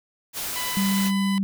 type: noise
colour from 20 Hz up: white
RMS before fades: -30 dBFS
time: 0.33-1.12 s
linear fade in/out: 50 ms
type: tone with pitch glide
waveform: 15% pulse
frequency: 996 to 1001.8 Hz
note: B5 to B5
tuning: +14 to +24 cents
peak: -23 dBFS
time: 0.56-1.38 s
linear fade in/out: 0 ms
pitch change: +10 cents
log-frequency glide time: 0.69-0.85 s
type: tone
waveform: sine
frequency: 195.3 Hz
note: G3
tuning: 6 cents flat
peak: -20 dBFS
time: 0.77-1.43 s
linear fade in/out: 0 ms
effects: none